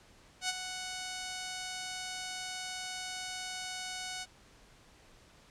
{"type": "tone with ADSR envelope", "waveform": "5% pulse", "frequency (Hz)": 740, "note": "F#5", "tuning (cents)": 0, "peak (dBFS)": -17, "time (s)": [0.41, 4.26], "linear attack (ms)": 81, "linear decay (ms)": 27, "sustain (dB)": -9, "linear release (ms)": 37, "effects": ["pink hiss -60 dBFS RMS until 5.5 s", "low-pass 8000 Hz 12 dB/octave"]}